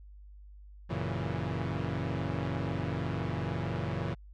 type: chord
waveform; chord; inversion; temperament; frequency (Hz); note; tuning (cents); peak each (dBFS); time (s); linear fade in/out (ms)
sawtooth; F# dominant seventh; none; equal; 92.5 / 116.54 / 138.59 / 164.81; F#2 / A#2 / C#3 / E3; 0 / 0 / 0 / 0; -33; 0.89-4.15; 20
effects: added 50 Hz sine -48 dBFS peak until 4.33 s + low-pass 3000 Hz 12 dB/octave